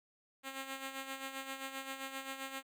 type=tone with tremolo; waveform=5% pulse; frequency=268.6 Hz; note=C4; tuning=46 cents sharp; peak=-28 dBFS; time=0.43-2.63 s; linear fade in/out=50 ms; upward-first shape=sine; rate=7.6 Hz; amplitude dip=60%; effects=none